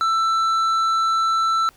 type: tone with tanh clipping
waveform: sine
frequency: 1330 Hz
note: E6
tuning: 15 cents sharp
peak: -18 dBFS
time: 0.01-1.69 s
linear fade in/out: 0 ms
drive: 8 dB
effects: pink hiss -54 dBFS RMS until 1.76 s